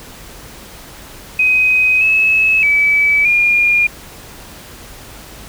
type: tone with pitch steps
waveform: sine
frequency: 2516 / 2585 / 2295 / 2417 Hz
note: D#7 / E7 / D7 / D7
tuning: +19 / -34 / -40 / +49 cents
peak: -9 dBFS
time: 1.39-3.87 s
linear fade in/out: 5 ms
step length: 620 ms
effects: added 50 Hz sine -43 dBFS peak until 5.48 s + pink hiss -36 dBFS RMS until 5.48 s